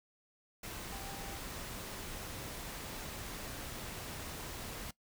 sine tone in noise, 789 Hz, G5, 11 cents sharp, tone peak -50 dBFS, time 0.92-1.38 s, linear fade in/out 5 ms, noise pink, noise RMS -44 dBFS, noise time 0.63-4.91 s, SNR -9 dB, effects noise-tail reverb RT60 0.1 s tail -20 dB re dry

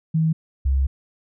sine tone pair in turn, 160 / 67.27 Hz, D#3 / C2, +49 / +49 cents, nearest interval octave + minor third, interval 1500 cents, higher first, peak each -16 dBFS, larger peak neither, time 0.14-0.33 / 0.65-0.87 s, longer second, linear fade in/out 10 ms, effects none

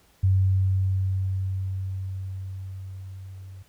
sine tone with level ramp, 95.1 Hz, F#2, 48 cents sharp, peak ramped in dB -16 to -39 dBFS, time 0.23-3.63 s, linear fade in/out 10 ms, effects pink hiss -60 dBFS RMS until 3.68 s

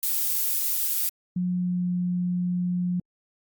violet noise, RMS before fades -25 dBFS, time 0.03-1.09 s, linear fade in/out 0 ms
sine tone with pitch glide, 179.9 to 178.45 Hz, F#3 to F3, -48 to +38 cents, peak -23 dBFS, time 1.36-3 s, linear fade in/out 5 ms, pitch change -14 cents, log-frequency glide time 1.47-1.89 s
effects Opus 48 kbps

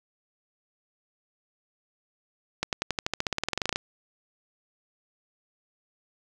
accelerating click train, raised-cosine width 0.2 ms, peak -9 dBFS, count 20, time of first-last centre 2.63-3.759 s, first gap 98 ms, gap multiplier 0.94, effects none

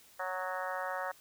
harmonic tone with a mistuned harmonic, 185 Hz, F#3, in tune, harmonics 3 / 4 / 5 / 6 / 7 / 8 / 9 / 10, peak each -40 / -41 / -42 / -43 / -43 / -44 / -45 / -45 dBFS, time 0.19-1.12 s, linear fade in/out 10 ms, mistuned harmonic 7, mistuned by -19 cents, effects white hiss -60 dBFS RMS until 1.2 s

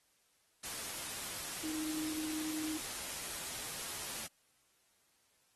sine tone in noise, 311.1 Hz, D#4, in tune, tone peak -38 dBFS, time 1.63-2.78 s, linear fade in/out 10 ms, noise white, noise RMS -42 dBFS, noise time 0.63-4.27 s, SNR +1 dB, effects white hiss -73 dBFS RMS until 5.55 s + AAC 32 kbps

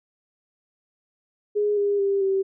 sine tone with pitch steps, 415.3 / 405.6 / 396.1 / 386.8 Hz, G#4 / G#4 / G4 / G4, 0 / -41 / +18 / -23 cents, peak -19 dBFS, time 1.55-2.43 s, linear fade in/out 20 ms, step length 220 ms, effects none

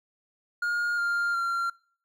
triangle tone with pitch steps, 1423 / 1400.2 / 1377.7 Hz, F6 / F6 / F6, +32 / +4 / -24 cents, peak -23 dBFS, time 0.62-1.7 s, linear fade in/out 5 ms, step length 360 ms, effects noise-tail reverb RT60 0.5 s tail -24 dB re dry

